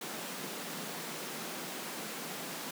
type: high-pass noise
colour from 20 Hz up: pink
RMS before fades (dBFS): -41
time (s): 0.01-2.71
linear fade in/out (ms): 5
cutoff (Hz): 160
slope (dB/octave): 48
effects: none